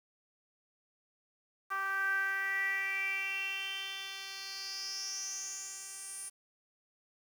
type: tone with band-pass filter sweep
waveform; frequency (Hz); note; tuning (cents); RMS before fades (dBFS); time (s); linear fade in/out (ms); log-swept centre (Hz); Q
10% pulse; 389.5; G4; -11; -37; 1.7-6.3; 20; 1300 to 9400; 7.1
effects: 9-bit